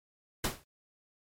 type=noise with exponential decay; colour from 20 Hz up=pink; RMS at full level=-26 dBFS; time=0.44-0.64 s; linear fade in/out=5 ms; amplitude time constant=42 ms; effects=MP3 64 kbps